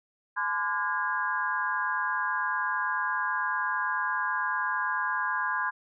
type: tone cluster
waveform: sine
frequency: 857 / 1024 / 1173 / 1433 / 1637 Hz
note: A5 / C6 / D6 / F6 / G#6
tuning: -46 / -38 / -2 / +44 / -25 cents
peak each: -38 / -30 / -38 / -35 / -30 dBFS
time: 0.36-5.71 s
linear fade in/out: 20 ms
effects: none